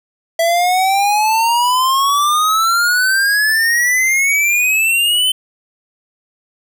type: exponential sweep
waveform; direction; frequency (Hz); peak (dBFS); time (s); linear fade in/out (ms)
square; up; 659.3 to 3074; -12; 0.39-5.32; 5
effects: none